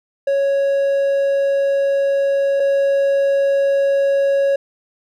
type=tone pair in turn; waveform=triangle; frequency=554 / 554 Hz; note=C#5 / C#5; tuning=-1 / -1 cents; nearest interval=unison; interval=0 cents; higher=neither; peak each=-12 / -11 dBFS; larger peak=second; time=0.27-2.6 / 2.6-4.56 s; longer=first; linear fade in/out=5 ms; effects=none